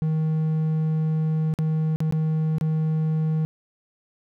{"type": "tone with dropouts", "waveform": "triangle", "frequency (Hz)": 157.4, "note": "D#3", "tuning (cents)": 20, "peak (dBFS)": -18, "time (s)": [0.02, 3.45], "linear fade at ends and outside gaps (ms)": 0, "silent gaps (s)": [[1.539, 1.588], [1.96, 2.004], [2.11, 2.124], [2.583, 2.611]], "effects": []}